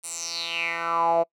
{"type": "tone with band-pass filter sweep", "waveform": "10% pulse", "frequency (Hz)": 167.8, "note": "E3", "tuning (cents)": 31, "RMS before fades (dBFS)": -26, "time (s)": [0.03, 1.24], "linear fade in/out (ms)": 20, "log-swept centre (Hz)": [9500, 600], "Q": 5.6, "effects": ["noise-tail reverb RT60 0.1 s tail -25 dB re dry"]}